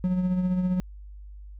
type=tone with tremolo; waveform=triangle; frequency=182.5 Hz; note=F#3; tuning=24 cents flat; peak=-18 dBFS; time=0.04-0.8 s; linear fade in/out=0 ms; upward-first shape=triangle; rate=15 Hz; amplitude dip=50%; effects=added 50 Hz sine -40 dBFS peak until 1.59 s